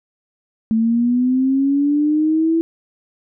sine linear sweep, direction up, 220 to 331.5 Hz, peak -13 dBFS, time 0.71-2.61 s, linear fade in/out 0 ms, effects none

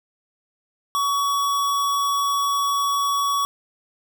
square tone, 1127 Hz, C#6, 28 cents sharp, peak -20 dBFS, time 0.95-3.45 s, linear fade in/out 0 ms, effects none

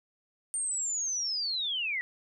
sine linear sweep, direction down, 8870 to 1905 Hz, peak -29 dBFS, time 0.54-2.01 s, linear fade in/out 0 ms, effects none

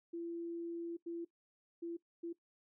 sine tone bursts at uneven times, 338.4 Hz, E4, 45 cents sharp, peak -39 dBFS, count 4, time 0.13-0.97 / 1.06-1.25 / 1.82-1.97 / 2.23-2.33 s, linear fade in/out 10 ms, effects noise-tail reverb RT60 0.1 s tail -18 dB re dry

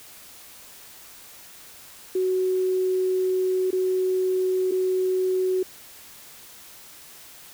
sine tone with dropouts, 371.9 Hz, F#4, 9 cents sharp, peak -20 dBFS, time 2.15-5.63 s, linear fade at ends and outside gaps 5 ms, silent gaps 3.707-3.728 / 4.712-4.718 s, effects white hiss -46 dBFS RMS until 7.53 s

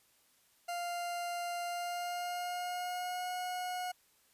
40% pulse tone with pitch glide, 698 to 726.4 Hz, F5 to F#5, -1 to -32 cents, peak -35 dBFS, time 0.68-3.92 s, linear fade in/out 10 ms, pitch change +69 cents, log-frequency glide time 1.65-3.31 s, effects white hiss -69 dBFS RMS until 4.33 s + resampled to 32000 Hz

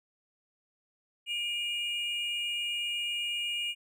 triangle tone pair together, 2400 / 2854 Hz, D7 / F7, +37 / +37 cents, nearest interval minor third, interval 300 cents, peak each -35 / -30 dBFS, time 1.26-3.75 s, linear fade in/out 50 ms, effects none

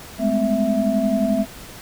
sine tone cluster, 202.7 / 214.1 / 255.9 / 660 Hz, G#3 / A3 / C4 / E5, -42 / -47 / -38 / +2 cents, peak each -24 / -21 / -22 / -22 dBFS, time 0.18-1.46 s, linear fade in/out 50 ms, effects pink hiss -39 dBFS RMS until 1.81 s

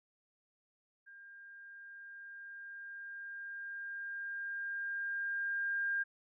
sine tone with level ramp, 1604 Hz, G6, 39 cents sharp, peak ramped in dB -52 to -31 dBFS, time 1.06-6.04 s, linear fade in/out 20 ms, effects none

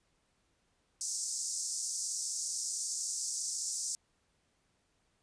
white band-pass noise, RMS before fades -37 dBFS, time 1.01-3.95 s, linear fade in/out 0 ms, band 5200 to 8800 Hz, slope 48 dB/octave, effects pink hiss -75 dBFS RMS until 5.22 s + resampled to 22050 Hz

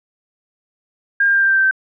sine tone with pitch steps, 1612 / 1601.8 / 1591.6 / 1581.6 / 1571.5 / 1561.6 / 1551.7 Hz, G6 / G6 / G6 / G6 / G6 / G6 / G6, +48 / +37 / +26 / +15 / +4 / -7 / -18 cents, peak -11 dBFS, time 1.2-1.711 s, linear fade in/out 5 ms, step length 73 ms, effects none

